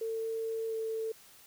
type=tone with pitch glide; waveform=sine; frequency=449.3 to 445.2 Hz; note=A4 to A4; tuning=+36 to +20 cents; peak=-32 dBFS; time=0.01-1.12 s; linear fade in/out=5 ms; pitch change=-16 cents; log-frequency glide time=0.68-0.74 s; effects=white hiss -57 dBFS RMS until 1.46 s